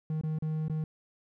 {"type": "tone with dropouts", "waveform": "triangle", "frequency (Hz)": 156.3, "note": "D#3", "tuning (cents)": 8, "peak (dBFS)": -27, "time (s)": [0.1, 0.84], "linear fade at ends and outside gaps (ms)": 2, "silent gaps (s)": [[0.212, 0.235], [0.387, 0.423], [0.682, 0.697]], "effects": []}